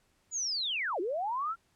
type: linear two-way sweep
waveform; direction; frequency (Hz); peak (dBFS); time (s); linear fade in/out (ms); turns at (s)
sine; down then up; 7000 to 329.6 to 1397; -30; 0.31-1.56; 50; 1
effects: pink hiss -71 dBFS RMS until 1.75 s + low-pass 11000 Hz 12 dB/octave